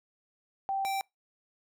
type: tone pair in turn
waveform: sine / square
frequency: 780 / 780 Hz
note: G5 / G5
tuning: -9 / -9 cents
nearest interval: unison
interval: 0 cents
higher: neither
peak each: -28 / -30 dBFS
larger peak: first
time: 0.69-0.85 / 0.85-1.01 s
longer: neither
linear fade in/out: 0 ms
effects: noise-tail reverb RT60 0.2 s tail -26 dB re dry